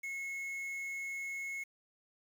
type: tone with quantisation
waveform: triangle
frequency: 2179 Hz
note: C#7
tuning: 30 cents flat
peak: -36 dBFS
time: 0.03-1.64 s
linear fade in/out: 10 ms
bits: 9
effects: none